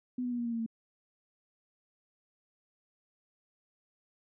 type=tone with pitch steps; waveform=sine; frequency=250 / 245.8 / 241.8 / 237.7 / 233.8 / 229.9 / 226.1 Hz; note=B3 / B3 / B3 / A#3 / A#3 / A#3 / A3; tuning=+21 / -8 / -36 / +34 / +5 / -24 / +47 cents; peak=-31 dBFS; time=0.18-0.663 s; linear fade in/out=5 ms; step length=69 ms; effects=none